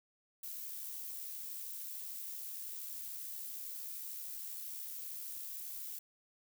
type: noise with amplitude modulation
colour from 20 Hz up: violet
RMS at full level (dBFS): -43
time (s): 0.43-5.99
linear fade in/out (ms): 5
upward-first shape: sine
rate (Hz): 73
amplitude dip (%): 30
effects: none